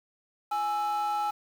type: tone pair together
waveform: triangle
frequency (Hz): 833.8 / 1322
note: G#5 / E6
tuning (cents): +7 / +5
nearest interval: minor sixth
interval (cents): 798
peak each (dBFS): -24 / -30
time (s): 0.51-1.31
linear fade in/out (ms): 10
effects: tanh soft clip ceiling -22 dBFS + 8-bit